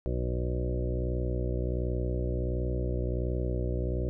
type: harmonic tone with a mistuned harmonic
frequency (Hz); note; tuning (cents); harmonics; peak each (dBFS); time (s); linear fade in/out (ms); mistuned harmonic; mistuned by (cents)
61.4; B1; -9; 1 / 2 / 3 / 4 / 5 / 6 / 8 / 9 / 10; -30 / -34 / -40 / -45 / -40 / -37 / -40 / -42 / -45; 0.06-4.09; 0; 1; +17
effects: none